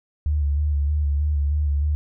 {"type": "tone with vibrato", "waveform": "sine", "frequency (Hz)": 73.2, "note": "D2", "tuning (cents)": -5, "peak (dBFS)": -18, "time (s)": [0.26, 1.95], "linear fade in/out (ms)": 0, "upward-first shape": "square", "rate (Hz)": 3.2, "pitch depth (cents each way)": 37, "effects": []}